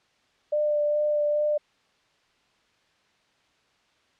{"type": "tone with vibrato", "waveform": "sine", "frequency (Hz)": 595, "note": "D5", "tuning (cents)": 22, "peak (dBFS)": -21, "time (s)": [0.52, 1.58], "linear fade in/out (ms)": 10, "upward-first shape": "sine", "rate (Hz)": 2.4, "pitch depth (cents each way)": 13, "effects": ["white hiss -65 dBFS RMS until 4.19 s", "low-pass 4000 Hz 12 dB/octave"]}